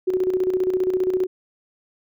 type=tone with tremolo; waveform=sine; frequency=370 Hz; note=F#4; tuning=in tune; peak=-16 dBFS; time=0.07-1.27 s; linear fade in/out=10 ms; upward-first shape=square; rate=15 Hz; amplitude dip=55%; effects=none